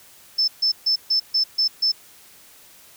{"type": "tone bursts", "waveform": "sine", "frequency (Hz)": 5274, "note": "E8", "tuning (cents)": 0, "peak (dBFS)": -16, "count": 7, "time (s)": [0.38, 1.92], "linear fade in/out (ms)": 10, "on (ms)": 100, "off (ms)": 140, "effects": ["white hiss -49 dBFS RMS until 2.96 s"]}